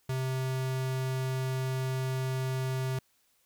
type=tone; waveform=square; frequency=130.7 Hz; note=C3; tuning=1 cent flat; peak=-30 dBFS; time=0.09-2.99 s; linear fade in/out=5 ms; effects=white hiss -70 dBFS RMS until 3.45 s